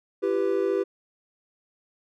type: chord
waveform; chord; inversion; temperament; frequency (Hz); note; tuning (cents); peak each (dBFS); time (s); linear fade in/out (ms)
triangle; E minor; none; equal with one note detuned; 337.9 / 392 / 493.9; E4 / G4 / B4; +43 / 0 / 0; -27 / -22 / -26; 0.22-0.84; 20
effects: none